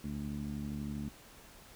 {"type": "tone with low-pass filter", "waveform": "15% pulse", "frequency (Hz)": 72.4, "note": "D2", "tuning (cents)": -24, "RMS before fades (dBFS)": -39, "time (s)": [0.04, 1.09], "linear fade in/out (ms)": 5, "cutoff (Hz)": 240, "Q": 2.8, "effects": ["pink hiss -56 dBFS RMS until 1.75 s"]}